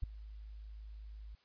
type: tone with ADSR envelope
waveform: sine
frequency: 52.8 Hz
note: G#1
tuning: 29 cents sharp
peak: -27 dBFS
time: 0.02-1.35 s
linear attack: 14 ms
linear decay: 6 ms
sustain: -19 dB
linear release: 3 ms
effects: white hiss -71 dBFS RMS until 1.44 s + resampled to 11025 Hz